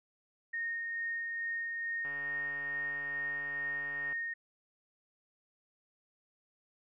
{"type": "tone with tremolo", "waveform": "sine", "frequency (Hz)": 1849, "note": "A#6", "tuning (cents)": -15, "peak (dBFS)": -33, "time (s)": [0.53, 4.34], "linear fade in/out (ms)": 10, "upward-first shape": "sine", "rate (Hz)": 2.3, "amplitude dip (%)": 25}
{"type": "click train", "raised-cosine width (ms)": 0.5, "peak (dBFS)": -35, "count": 298, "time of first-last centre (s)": [2.05, 4.127], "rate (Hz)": 143}
{"effects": []}